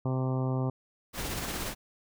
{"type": "harmonic tone", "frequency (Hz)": 130, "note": "C3", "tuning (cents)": -11, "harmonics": [1, 2, 3, 4, 5, 6, 7, 8, 9], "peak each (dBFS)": [-28, -34, -38, -40, -42, -44, -45, -46, -47], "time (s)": [0.05, 0.7], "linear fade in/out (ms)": 5}
{"type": "noise with tremolo", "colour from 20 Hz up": "pink", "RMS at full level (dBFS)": -33, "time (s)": [1.13, 1.75], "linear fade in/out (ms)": 50, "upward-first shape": "sine", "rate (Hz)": 17, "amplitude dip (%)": 35}
{"effects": []}